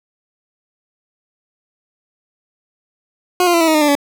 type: tone with pitch steps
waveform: 20% pulse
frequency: 360.6 / 348.7 / 337.2 / 326.1 / 315.4 / 305 / 294.9 / 285.2 Hz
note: F#4 / F4 / E4 / E4 / D#4 / D#4 / D4 / C#4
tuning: -45 / -3 / +39 / -19 / +24 / -34 / +7 / +49 cents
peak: -6 dBFS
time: 3.4-3.952 s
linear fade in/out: 2 ms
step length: 69 ms
effects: none